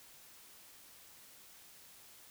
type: silence
effects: white hiss -58 dBFS RMS until 2.3 s